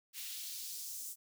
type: noise with high-pass filter sweep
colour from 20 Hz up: white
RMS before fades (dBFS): -44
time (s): 0.13-1.16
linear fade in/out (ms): 50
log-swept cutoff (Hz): 2600 to 7500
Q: 1.4
effects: none